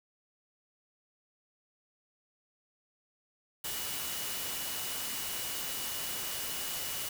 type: tone in noise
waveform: sine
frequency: 2930 Hz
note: F#7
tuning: 18 cents flat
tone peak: -45 dBFS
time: 3.64-7.09 s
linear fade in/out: 5 ms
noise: white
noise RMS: -37 dBFS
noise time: 3.64-7.09 s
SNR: -11 dB
effects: none